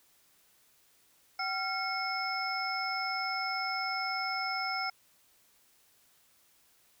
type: tone cluster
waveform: sine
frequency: 762 / 1379 / 2178 / 5240 Hz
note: G5 / F6 / C#7 / E8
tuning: -49 / -22 / -31 / -11 cents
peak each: -36 / -36 / -37 / -37 dBFS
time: 1.39-4.9 s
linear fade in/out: 5 ms
effects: white hiss -66 dBFS RMS until 7 s